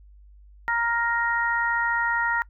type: harmonic tone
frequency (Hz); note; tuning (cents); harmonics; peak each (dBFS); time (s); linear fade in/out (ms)
467.4; A#4; +5; 2 / 3 / 4; -26 / -26 / -26; 0.68-2.42; 0
effects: noise-tail reverb RT60 0.1 s tail -23 dB re dry + added 50 Hz sine -47 dBFS peak until 2.49 s